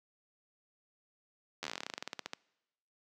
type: slowing click train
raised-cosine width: 0.2 ms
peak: -20 dBFS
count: 22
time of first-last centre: 1.63-2.334 s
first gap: 11 ms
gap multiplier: 1.1
effects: noise-tail reverb RT60 1.0 s tail -25 dB re dry + high-pass 200 Hz 12 dB/octave